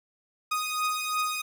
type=beating tone pair; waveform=sawtooth; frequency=1244.5 / 1247.4 Hz; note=D#6 / D#6; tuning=0 / +4 cents; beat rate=2.9 Hz; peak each=-25 / -28 dBFS; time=0.51-1.42 s; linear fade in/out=10 ms; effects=none